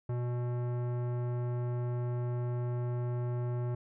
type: tone with tanh clipping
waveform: sine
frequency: 121.9 Hz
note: B2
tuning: 22 cents flat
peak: -33 dBFS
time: 0.09-3.75 s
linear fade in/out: 5 ms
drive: 17 dB
effects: none